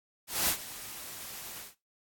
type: noise with ADSR envelope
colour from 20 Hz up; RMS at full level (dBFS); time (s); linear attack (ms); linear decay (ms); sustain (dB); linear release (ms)
white; -26; 0.27-1.75; 210; 86; -17; 150
effects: noise-tail reverb RT60 0.2 s tail -17 dB re dry + AAC 64 kbps

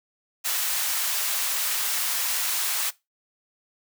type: high-pass noise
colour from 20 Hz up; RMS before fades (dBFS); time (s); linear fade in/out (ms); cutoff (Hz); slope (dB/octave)
white; -26; 0.44-2.91; 20; 880; 12
effects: noise-tail reverb RT60 0.2 s tail -19 dB re dry

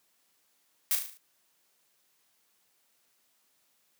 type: noise with echo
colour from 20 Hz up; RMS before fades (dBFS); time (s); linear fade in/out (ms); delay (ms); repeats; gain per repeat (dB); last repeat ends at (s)
blue; -26; 0.91-0.95; 0; 37; 6; -5; 1.172
effects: white hiss -71 dBFS RMS until 3.99 s + high-pass 150 Hz 12 dB/octave

